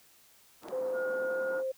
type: band-pass noise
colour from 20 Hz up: pink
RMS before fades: -46 dBFS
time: 0.61-1.64 s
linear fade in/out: 50 ms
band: 240 to 1200 Hz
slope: 24 dB/octave
type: clicks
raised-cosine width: 0.2 ms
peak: -35 / -29 dBFS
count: 2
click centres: 0.634 / 0.685 s
type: tone with pitch glide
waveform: sine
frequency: 516 to 525.6 Hz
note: C5 to C5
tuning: -24 to +8 cents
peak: -30 dBFS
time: 0.72-1.72 s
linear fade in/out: 10 ms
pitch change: +32 cents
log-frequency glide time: 1.1-1.52 s
type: tone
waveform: sine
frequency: 1430 Hz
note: F6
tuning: 41 cents sharp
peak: -37 dBFS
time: 0.93-1.62 s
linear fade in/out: 50 ms
effects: white hiss -61 dBFS RMS until 1.77 s